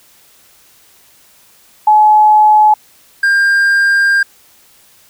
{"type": "tone pair in turn", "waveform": ["sine", "triangle"], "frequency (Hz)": [852, 1600], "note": ["G#5", "G6"], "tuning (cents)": [44, 35], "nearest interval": "major seventh", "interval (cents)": 1091, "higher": "second", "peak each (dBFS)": [-4, -6], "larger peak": "first", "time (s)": [[1.87, 2.74], [3.23, 4.23]], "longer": "second", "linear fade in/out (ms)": 5, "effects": ["white hiss -47 dBFS RMS until 5.09 s"]}